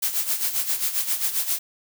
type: noise with tremolo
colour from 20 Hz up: blue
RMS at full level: -22 dBFS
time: 0.02-1.59 s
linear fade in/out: 10 ms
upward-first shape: sine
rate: 7.5 Hz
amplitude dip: 70%
effects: none